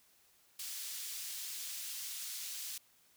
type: high-pass noise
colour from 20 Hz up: pink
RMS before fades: -43 dBFS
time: 0.59-2.78 s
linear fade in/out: 5 ms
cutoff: 4100 Hz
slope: 12 dB/octave
effects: white hiss -68 dBFS RMS until 3.16 s